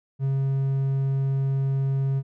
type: tone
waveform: triangle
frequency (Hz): 135.8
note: C#3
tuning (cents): -35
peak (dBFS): -19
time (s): 0.19-2.23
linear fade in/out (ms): 50
effects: none